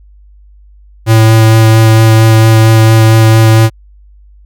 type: tone with vibrato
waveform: square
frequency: 111.4 Hz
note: A2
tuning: 22 cents sharp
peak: -3 dBFS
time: 1.06-3.7 s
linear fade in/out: 50 ms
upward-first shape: sine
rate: 4.4 Hz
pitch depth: 10 cents each way
effects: added 50 Hz sine -36 dBFS peak until 4.45 s